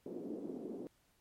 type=band-pass noise; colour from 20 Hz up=white; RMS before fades=-44 dBFS; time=0.06-0.87 s; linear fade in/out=0 ms; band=230 to 390 Hz; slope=24 dB/octave; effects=pink hiss -73 dBFS RMS until 1.2 s + MP3 64 kbps